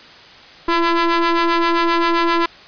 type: ring-modulated tone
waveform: sawtooth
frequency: 336.1 Hz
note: E4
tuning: 34 cents sharp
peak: -7 dBFS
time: 0.68-2.46 s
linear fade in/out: 5 ms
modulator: 676 Hz
effects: white hiss -41 dBFS RMS until 2.67 s + resampled to 11025 Hz